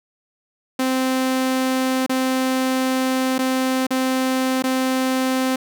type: tone with dropouts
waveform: sawtooth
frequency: 260 Hz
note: C4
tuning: 11 cents flat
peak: -14 dBFS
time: 0.79-5.56 s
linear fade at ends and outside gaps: 5 ms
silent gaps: 2.064-2.094 / 3.382-3.389 / 3.868-3.906 / 4.624-4.638 s
effects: none